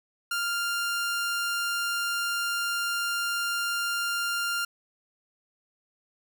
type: tone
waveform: sawtooth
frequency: 1396.9 Hz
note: F6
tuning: in tune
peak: -23 dBFS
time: 0.31-4.65 s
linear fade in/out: 5 ms
effects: none